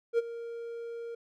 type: tone with ADSR envelope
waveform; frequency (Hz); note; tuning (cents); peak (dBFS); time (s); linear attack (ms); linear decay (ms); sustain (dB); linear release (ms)
triangle; 466.2; A#4; 0; -19; 0.13-1.15; 53; 26; -16; 6
effects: none